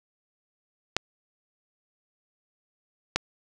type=clicks; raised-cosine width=0.2 ms; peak=-5 dBFS; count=2; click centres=0.966 / 3.16 s; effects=none